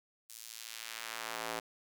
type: tone with high-pass filter sweep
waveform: square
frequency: 56.6 Hz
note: A1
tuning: 50 cents sharp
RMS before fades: -43 dBFS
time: 0.29-1.6 s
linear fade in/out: 10 ms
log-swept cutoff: 7200 to 520 Hz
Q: 0.75
effects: none